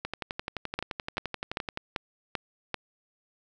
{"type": "two click trains", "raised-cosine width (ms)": 0.3, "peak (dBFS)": [-13, -16], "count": [6, 21], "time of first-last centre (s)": [[0.79, 2.743], [0.05, 1.774]], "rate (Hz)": [2.56, 11.6], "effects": []}